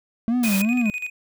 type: tone with vibrato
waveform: triangle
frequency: 220 Hz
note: A3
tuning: in tune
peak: -16 dBFS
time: 0.28-0.9 s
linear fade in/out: 0 ms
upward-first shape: sine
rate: 2.6 Hz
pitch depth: 220 cents each way
type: noise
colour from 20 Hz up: white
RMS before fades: -28 dBFS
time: 0.43-0.62 s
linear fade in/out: 5 ms
type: tone with tremolo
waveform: triangle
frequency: 2489 Hz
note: D#7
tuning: in tune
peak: -23 dBFS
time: 0.44-1.1 s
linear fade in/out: 5 ms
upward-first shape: square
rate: 12 Hz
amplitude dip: 70%
effects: none